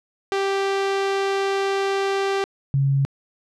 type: tone pair in turn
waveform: sawtooth / sine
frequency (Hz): 392 / 137.79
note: G4 / C#3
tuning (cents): 0 / -10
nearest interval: octave + tritone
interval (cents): 1810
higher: first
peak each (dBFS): -16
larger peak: neither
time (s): 0.32-2.44 / 2.74-3.05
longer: first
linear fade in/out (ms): 0
effects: low-pass 5000 Hz 12 dB/octave